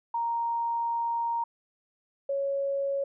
sine tone pair in turn, 932.3 / 554.3 Hz, A#5 / C#5, 0 / 0 cents, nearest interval major sixth, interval 900 cents, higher first, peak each -26 dBFS, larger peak neither, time 0.14-1.44 / 2.29-3.04 s, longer first, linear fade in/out 5 ms, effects none

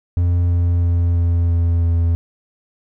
triangle tone with pitch steps, 87.31 / 86.71 / 86.11 / 85.51 / 84.92 / 84.34 Hz, F2 / F2 / F2 / F2 / F2 / E2, 0 / -12 / -24 / -36 / -48 / +40 cents, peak -11 dBFS, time 0.17-2.15 s, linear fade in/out 0 ms, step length 330 ms, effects none

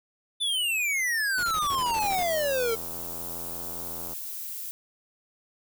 square exponential sweep, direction down, 3554 to 440 Hz, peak -25 dBFS, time 0.4-2.76 s, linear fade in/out 20 ms
pink noise bursts, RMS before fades -39 dBFS, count 11, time 1.38-2.231 s, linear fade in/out 0 ms, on 51 ms, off 29 ms
click train, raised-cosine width 1 ms, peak -28 dBFS, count 206, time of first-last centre 1.72-4.132 s, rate 85 Hz
violet noise, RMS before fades -36 dBFS, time 2-4.71 s, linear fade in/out 0 ms
effects none

